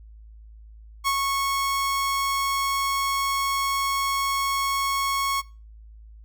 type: tone with ADSR envelope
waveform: sawtooth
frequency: 1101 Hz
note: C#6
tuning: 12 cents flat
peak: -16 dBFS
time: 1.04-5.42 s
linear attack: 32 ms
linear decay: 57 ms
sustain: -3 dB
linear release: 27 ms
effects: noise-tail reverb RT60 0.3 s tail -21 dB re dry + added 54 Hz sine -43 dBFS peak until 6.24 s